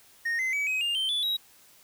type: tone with pitch steps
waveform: triangle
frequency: 1853 / 2056 / 2281 / 2531 / 2809 / 3116 / 3458 / 3837 Hz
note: A#6 / C7 / C#7 / D#7 / F7 / G7 / A7 / A#7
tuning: -11 / -31 / +49 / +29 / +9 / -11 / -31 / +49 cents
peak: -24 dBFS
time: 0.25-1.37 s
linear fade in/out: 10 ms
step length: 140 ms
effects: white hiss -57 dBFS RMS until 1.83 s